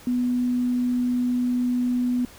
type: tone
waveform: sine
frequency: 246.9 Hz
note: B3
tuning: in tune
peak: -20 dBFS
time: 0.07-2.25 s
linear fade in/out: 2 ms
effects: pink hiss -47 dBFS RMS until 2.38 s